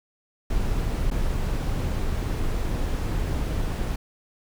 brown noise with dropouts, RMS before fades -25 dBFS, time 0.5-3.96 s, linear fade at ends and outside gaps 5 ms, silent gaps 1.103-1.111 s, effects none

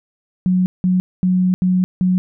sine tone bursts at uneven times, 183.3 Hz, F#3, 16 cents flat, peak -12 dBFS, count 5, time 0.46-0.66 / 0.84-1 / 1.23-1.54 / 1.62-1.84 / 2.01-2.18 s, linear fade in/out 0 ms, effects none

